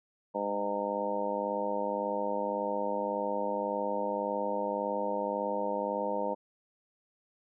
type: harmonic tone with a mistuned harmonic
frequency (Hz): 101.8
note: G#2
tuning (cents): -34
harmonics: 2 / 3 / 4 / 5 / 6 / 7 / 8 / 9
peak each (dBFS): -40 / -41 / -42 / -34 / -36 / -45 / -42 / -35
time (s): 0.34-6.35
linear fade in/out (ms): 20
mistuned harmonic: 2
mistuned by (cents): +17
effects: none